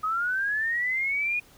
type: linear sweep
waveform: sine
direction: up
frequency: 1244.5 to 2469 Hz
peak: -24 dBFS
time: 0.03-1.4 s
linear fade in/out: 10 ms
effects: pink hiss -55 dBFS RMS until 1.57 s